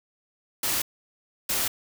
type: noise bursts at uneven times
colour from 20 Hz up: white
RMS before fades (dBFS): -26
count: 2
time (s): 0.63-0.82 / 1.49-1.68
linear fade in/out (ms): 5
effects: none